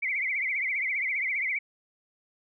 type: tone with vibrato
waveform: sine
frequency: 2166 Hz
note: C#7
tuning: 41 cents flat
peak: -26 dBFS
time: 0.02-1.59 s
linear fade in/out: 10 ms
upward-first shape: triangle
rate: 15 Hz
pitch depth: 160 cents each way
effects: none